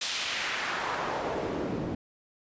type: noise with band-pass filter sweep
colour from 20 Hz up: pink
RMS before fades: -32 dBFS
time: 0.01-1.95 s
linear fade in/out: 5 ms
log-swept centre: 4400 to 220 Hz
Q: 1.2
effects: resampled to 16000 Hz